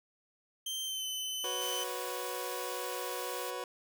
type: tone with pitch glide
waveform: sawtooth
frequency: 3136 to 3038 Hz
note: G7 to F#7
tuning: 0 to +45 cents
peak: -32 dBFS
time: 0.66-1.84 s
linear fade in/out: 5 ms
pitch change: -55 cents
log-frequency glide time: 0.83-1.06 s
type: chord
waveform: 25% pulse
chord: F# suspended fourth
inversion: none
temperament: just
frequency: 370 / 493.3 / 555 Hz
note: F#4 / B4 / C#5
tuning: 0 / -2 / +2 cents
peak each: -39 / -36 / -40 dBFS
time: 1.44-3.64 s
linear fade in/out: 2 ms
type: high-pass noise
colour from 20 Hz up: white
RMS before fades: -44 dBFS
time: 1.61-3.51 s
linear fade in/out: 10 ms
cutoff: 1000 Hz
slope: 24 dB/octave
effects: none